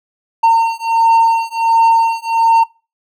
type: beating tone pair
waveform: triangle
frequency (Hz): 911 / 912.4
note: A#5 / A#5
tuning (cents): -40 / -37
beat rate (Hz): 1.4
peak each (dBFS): -10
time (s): 0.43-2.64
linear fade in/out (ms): 10
effects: noise-tail reverb RT60 0.3 s tail -23 dB re dry